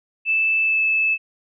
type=tone with pitch glide; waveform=sine; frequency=2634 to 2616 Hz; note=E7 to E7; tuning=-2 to -14 cents; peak=-16 dBFS; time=0.25-1.18 s; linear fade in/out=50 ms; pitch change=-12 cents; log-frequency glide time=0.62-0.81 s; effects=none